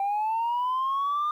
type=linear sweep; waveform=sine; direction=up; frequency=784 to 1214 Hz; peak=-22 dBFS; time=0-1.31 s; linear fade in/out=2 ms; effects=tanh soft clip ceiling -22 dBFS + 10-bit